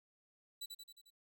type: tone with echo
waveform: sawtooth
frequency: 3951 Hz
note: B7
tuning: in tune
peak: -39 dBFS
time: 0.61-0.66 s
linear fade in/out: 10 ms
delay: 89 ms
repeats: 5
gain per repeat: -4 dB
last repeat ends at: 1.105 s
effects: none